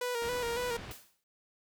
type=tone with vibrato; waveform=sawtooth; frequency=480.7 Hz; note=B4; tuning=47 cents flat; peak=-28 dBFS; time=0.01-0.77 s; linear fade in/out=5 ms; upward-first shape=square; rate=3.6 Hz; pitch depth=45 cents each way
type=low-pass noise; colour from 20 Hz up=pink; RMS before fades=-45 dBFS; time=0.22-0.92 s; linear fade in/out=0 ms; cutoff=4000 Hz; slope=12 dB/octave
type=noise with exponential decay; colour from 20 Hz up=white; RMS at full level=-45 dBFS; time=0.91-1.24 s; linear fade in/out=2 ms; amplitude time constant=71 ms
effects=none